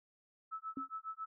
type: tone with tremolo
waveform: sine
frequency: 1306 Hz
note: E6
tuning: 17 cents flat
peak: -38 dBFS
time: 0.51-1.26 s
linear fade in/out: 20 ms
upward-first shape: sine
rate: 7.3 Hz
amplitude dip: 100%
type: tone with exponential decay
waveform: sine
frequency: 270 Hz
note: C#4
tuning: 45 cents flat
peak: -35 dBFS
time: 0.77-0.89 s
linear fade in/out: 2 ms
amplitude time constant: 25 ms
effects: none